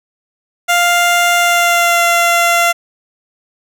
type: tone with pitch glide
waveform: 15% pulse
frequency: 698.5 to 688.1 Hz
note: F5 to F5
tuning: 0 to -26 cents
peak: -3 dBFS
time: 0.68-2.73 s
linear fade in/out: 20 ms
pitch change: -26 cents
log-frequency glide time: 1.37-2.02 s
effects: none